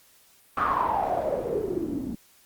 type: noise with low-pass filter sweep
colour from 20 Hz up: white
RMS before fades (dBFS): -27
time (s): 0.57-2.15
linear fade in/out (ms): 5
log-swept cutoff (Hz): 1300 to 230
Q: 8.8
effects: white hiss -58 dBFS RMS until 2.45 s + Opus 48 kbps